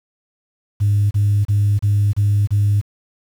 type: tone bursts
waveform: sine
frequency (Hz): 102.4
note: G#2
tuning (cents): -24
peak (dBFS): -11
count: 6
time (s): 0.8-2.815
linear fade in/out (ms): 20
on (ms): 310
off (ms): 31
effects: tanh soft clip ceiling -9 dBFS + 7-bit